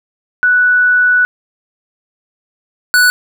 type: tone pair in turn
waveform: sine / square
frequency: 1480 / 1480 Hz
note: F#6 / F#6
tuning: 0 / 0 cents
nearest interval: unison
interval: 0 cents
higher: neither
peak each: -7 dBFS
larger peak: neither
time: 0.43-1.25 / 2.94-3.1 s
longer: first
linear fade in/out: 0 ms
effects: none